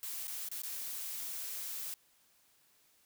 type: noise with dropouts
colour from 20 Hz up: blue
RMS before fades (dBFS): -41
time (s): 0.03-1.94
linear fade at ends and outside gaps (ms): 0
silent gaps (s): 0.271-0.28 / 0.487-0.515 / 0.618-0.634
effects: white hiss -69 dBFS RMS until 3.05 s